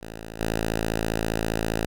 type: tone with level steps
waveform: 5% pulse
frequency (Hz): 55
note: A1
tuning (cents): 0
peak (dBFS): -25 / -13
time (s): 0.01-1.86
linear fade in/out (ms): 10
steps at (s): 0.39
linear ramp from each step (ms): 20
effects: none